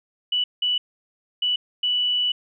sine tone bursts at uneven times, 2960 Hz, F#7, in tune, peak -19 dBFS, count 4, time 0.32-0.44 / 0.62-0.78 / 1.42-1.56 / 1.83-2.32 s, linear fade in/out 5 ms, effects none

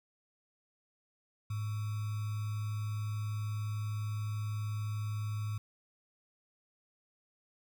sine tone with sample-and-hold, 105.8 Hz, G#2, 33 cents sharp, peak -33 dBFS, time 1.5-5.58 s, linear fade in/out 5 ms, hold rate 1225 Hz, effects none

